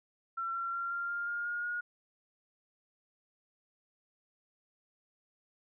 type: tone with pitch steps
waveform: sine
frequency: 1354 / 1365.8 / 1377.7 / 1389.7 / 1401.7 / 1413.9 / 1426.3 / 1438.7 Hz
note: E6 / F6 / F6 / F6 / F6 / F6 / F6 / F#6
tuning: +46 / -39 / -24 / -9 / +6 / +21 / +36 / -49 cents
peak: -33 dBFS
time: 0.37-1.81 s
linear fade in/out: 10 ms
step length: 180 ms
effects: none